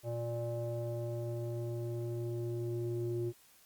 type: tone with low-pass filter sweep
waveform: square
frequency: 117.9 Hz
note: A#2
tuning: 20 cents sharp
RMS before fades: -37 dBFS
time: 0.03-3.33 s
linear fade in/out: 50 ms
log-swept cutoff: 630 to 370 Hz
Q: 4.6
effects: white hiss -63 dBFS RMS until 3.65 s + Opus 48 kbps